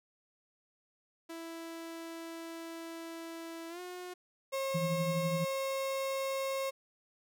sawtooth tone with pitch glide, 330.6 to 360.5 Hz, E4 to F#4, +5 to -45 cents, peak -38 dBFS, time 1.29-4.14 s, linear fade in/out 10 ms, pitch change +150 cents, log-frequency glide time 3.69-3.8 s
35% pulse tone, 539 Hz, C#5, 49 cents flat, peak -31 dBFS, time 4.52-6.71 s, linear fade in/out 20 ms
sine tone with tremolo, 164.81 Hz, E3, in tune, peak -29 dBFS, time 4.74-5.45 s, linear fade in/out 10 ms, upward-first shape triangle, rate 12 Hz, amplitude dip 70%
effects none

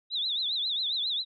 sine tone with vibrato, 3729 Hz, A#7, in tune, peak -27 dBFS, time 0.1-1.25 s, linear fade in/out 50 ms, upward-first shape triangle, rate 7.4 Hz, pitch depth 190 cents each way, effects none

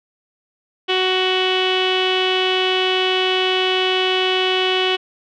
sawtooth tone with low-pass filter, 372.2 Hz, F#4, 10 cents sharp, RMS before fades -18 dBFS, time 0.88-4.97 s, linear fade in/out 20 ms, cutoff 3100 Hz, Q 7.5, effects none

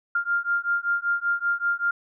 sine beating tone pair, 1396.9 / 1402.1 Hz, F6 / F6, 0 / +6 cents, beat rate 5.2 Hz, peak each -25 dBFS, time 0.15-1.91 s, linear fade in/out 5 ms, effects none

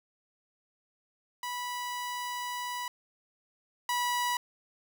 sawtooth tone pair in turn, 982 / 976.3 Hz, B5 / B5, -10 / -20 cents, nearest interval unison, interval 10 cents, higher first, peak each -30 / -24 dBFS, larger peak second, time 1.43-2.88 / 3.89-4.37 s, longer first, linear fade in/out 2 ms, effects none

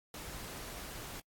pink noise, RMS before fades -45 dBFS, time 0.14-1.2 s, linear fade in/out 2 ms, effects noise-tail reverb RT60 0.1 s tail -26 dB re dry + AAC 64 kbps

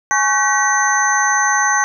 sine tone cluster, 838 / 1112 / 1528 / 1923 / 6180 Hz, G#5 / C#6 / G6 / B6 / G8, +15 / +5 / -45 / -47 / -26 cents, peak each -19 dBFS, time 0.11-1.84 s, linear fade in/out 0 ms, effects none

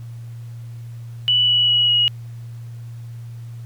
sine tone with pitch steps, 2960 / 2940 / 2919 / 2899 Hz, F#7 / F#7 / F#7 / F#7, 0 / -12 / -24 / -36 cents, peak -13 dBFS, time 1.28-2.08 s, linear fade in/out 0 ms, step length 200 ms, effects added 117 Hz sine -31 dBFS peak until 3.65 s + pink hiss -54 dBFS RMS until 3.65 s

